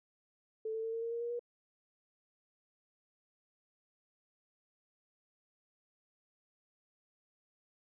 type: tone with pitch steps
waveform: sine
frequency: 440 / 445.4 / 450.8 / 456.3 / 461.9 / 467.5 / 473.2 / 479 Hz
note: A4 / A4 / A4 / A#4 / A#4 / A#4 / A#4 / A#4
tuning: 0 / +21 / +42 / -37 / -16 / +5 / +26 / +47 cents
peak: -35 dBFS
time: 0.65-1.394 s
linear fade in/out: 5 ms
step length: 93 ms
effects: none